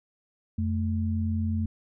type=tone pair together; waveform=sine; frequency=89.02 / 219.7 Hz; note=F2 / A3; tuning=+34 / -2 cents; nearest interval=octave + major third; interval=1564 cents; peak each=-26 / -29 dBFS; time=0.58-1.66 s; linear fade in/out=5 ms; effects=none